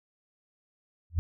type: tone with exponential growth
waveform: sine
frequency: 84.3 Hz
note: E2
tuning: 39 cents sharp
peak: -19 dBFS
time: 1.1-1.19 s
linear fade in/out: 0 ms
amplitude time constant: 18 ms
effects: none